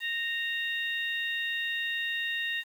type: harmonic tone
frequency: 927 Hz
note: A#5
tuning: 10 cents flat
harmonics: 2 / 3 / 4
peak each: -31 / -35 / -37 dBFS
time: 0-2.64 s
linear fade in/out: 50 ms
effects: 9-bit